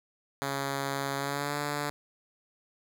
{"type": "tone with pitch glide", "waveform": "5% pulse", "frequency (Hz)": [138.59, 145.73], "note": ["C#3", "D3"], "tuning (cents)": [0, -13], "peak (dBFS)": -19, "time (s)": [0.42, 1.9], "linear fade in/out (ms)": 0, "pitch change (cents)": 87, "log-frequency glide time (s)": [1.16, 1.56], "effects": []}